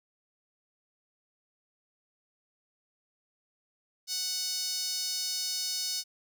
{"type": "tone with high-pass filter", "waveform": "sawtooth", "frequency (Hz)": 740, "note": "F#5", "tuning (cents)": 0, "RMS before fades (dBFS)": -33, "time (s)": [4.07, 6.04], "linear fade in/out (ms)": 50, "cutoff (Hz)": 4900, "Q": 3.3, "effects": []}